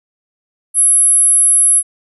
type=tone; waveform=sine; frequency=10880 Hz; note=F9; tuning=46 cents flat; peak=-7 dBFS; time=0.74-1.83 s; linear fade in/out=50 ms; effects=none